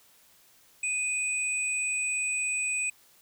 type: tone pair together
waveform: sine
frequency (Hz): 2489 / 7946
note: D#7 / B8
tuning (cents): 0 / +10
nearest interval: octave + minor sixth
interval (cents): 2010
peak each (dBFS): -28 / -32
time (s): 0.83-2.9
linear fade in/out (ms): 5
effects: white hiss -60 dBFS RMS until 3.21 s